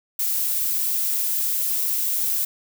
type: noise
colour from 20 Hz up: violet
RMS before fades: -23 dBFS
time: 0.19-2.45 s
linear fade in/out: 5 ms
effects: none